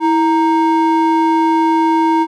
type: ring-modulated tone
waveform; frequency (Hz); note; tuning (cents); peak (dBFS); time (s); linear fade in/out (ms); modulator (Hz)
triangle; 628; D#5; +16; -5; 0-2.27; 50; 302
effects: none